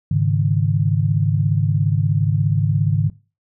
sine chord, Ab suspended fourth, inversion none, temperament equal, 103.83 / 138.59 / 155.56 Hz, Ab2 / Db3 / Eb3, 0 / 0 / 0 cents, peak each -19 dBFS, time 0.11-3.1 s, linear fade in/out 5 ms, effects noise-tail reverb RT60 0.3 s tail -18 dB re dry

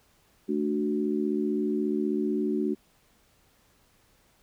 sine chord, D major, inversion second, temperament equal with one note detuned, 218.7 / 293.7 / 370 Hz, A3 / D4 / F#4, -10 / 0 / 0 cents, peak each -29 dBFS, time 0.48-2.75 s, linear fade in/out 20 ms, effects pink hiss -64 dBFS RMS until 4.42 s

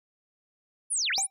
sine linear two-way sweep, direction down then up, 10548 to 1400 to 10548 Hz, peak -25 dBFS, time 0.9-1.27 s, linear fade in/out 20 ms, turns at 1.11 s
square tone with exponential decay, 780 Hz, G5, 9 cents flat, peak -27 dBFS, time 1.18-1.3 s, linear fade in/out 0 ms, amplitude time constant 24 ms
effects none

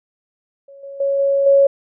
sine tone with level steps, 554.4 Hz, C#5, in tune, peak -38 / -30 / -15 / -13 / -8 dBFS, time 0.68-1.67 s, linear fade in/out 5 ms, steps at 0.83 / 1 / 1.19 / 1.46 s, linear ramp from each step 5 ms, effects none

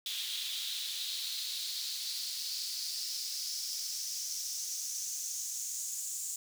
pink noise with high-pass filter sweep, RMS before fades -38 dBFS, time 0.06-6.36 s, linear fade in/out 2 ms, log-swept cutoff 3400 to 7200 Hz, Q 4.4, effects none

